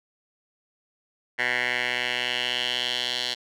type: tone with band-pass filter sweep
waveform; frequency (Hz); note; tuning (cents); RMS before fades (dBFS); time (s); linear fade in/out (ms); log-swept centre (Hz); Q
10% pulse; 123.6; B2; +2; -27; 1.38-3.35; 20; 2000 to 3800; 3.4
effects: none